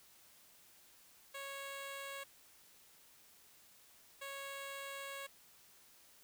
10% pulse tone bursts at uneven times, 552 Hz, C#5, 7 cents flat, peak -36 dBFS, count 2, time 1.34-2.24 / 4.21-5.27 s, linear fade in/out 10 ms, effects white hiss -64 dBFS RMS until 6.23 s

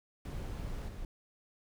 brown noise with level steps, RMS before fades -39 / -43 dBFS, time 0.25-1.05 s, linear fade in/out 2 ms, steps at 0.88 s, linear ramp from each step 5 ms, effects none

